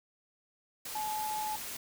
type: tone in noise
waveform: sine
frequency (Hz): 857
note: A5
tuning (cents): -46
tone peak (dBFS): -33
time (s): 0.95-1.56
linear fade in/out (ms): 5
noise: white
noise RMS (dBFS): -41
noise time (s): 0.85-1.77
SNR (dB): +5
effects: none